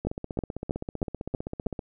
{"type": "two click trains", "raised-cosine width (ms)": 2, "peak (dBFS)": [-19, -13], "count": [28, 6], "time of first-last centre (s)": [[0.05, 1.792], [0.07, 1.667]], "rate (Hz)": [15.5, 3.13], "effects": []}